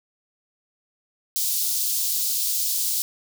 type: high-pass noise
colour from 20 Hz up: white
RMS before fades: -24 dBFS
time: 1.36-3.02 s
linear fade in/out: 0 ms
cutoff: 4000 Hz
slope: 24 dB/octave
effects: none